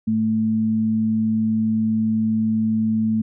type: tone pair together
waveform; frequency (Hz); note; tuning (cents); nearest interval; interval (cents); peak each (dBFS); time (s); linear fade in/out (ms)
sine; 107.61 / 220; A2 / A3; -38 / 0; octave; 1238; -29 / -17; 0.07-3.22; 10
effects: none